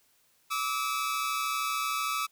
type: tone pair together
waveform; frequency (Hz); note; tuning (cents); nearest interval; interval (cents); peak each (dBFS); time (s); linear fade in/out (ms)
sawtooth; 1160 / 1293.1; D6 / E6; -22 / -34; major second; 188; -29 / -27; 0.5-2.27; 20
effects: white hiss -67 dBFS RMS until 2.31 s